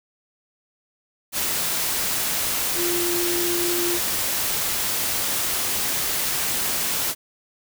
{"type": "tone in noise", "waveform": "sine", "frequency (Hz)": 348.1, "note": "F4", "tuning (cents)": -6, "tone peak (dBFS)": -24, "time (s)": [2.75, 4], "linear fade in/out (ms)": 50, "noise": "white", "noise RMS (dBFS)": -24, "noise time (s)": [1.32, 7.15], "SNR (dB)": -3, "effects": []}